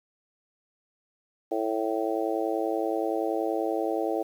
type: harmonic tone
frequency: 110.5 Hz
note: A2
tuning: 8 cents sharp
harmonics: 3 / 4 / 5 / 6 / 7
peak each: -30 / -31 / -32 / -33 / -33 dBFS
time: 1.51-4.23 s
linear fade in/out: 10 ms
effects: 9-bit